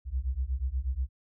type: beating tone pair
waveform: sine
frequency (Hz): 60.8 / 69.1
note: B1 / C#2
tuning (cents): -26 / -5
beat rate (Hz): 8.3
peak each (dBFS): -31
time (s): 0.05-1.09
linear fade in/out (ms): 50
effects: none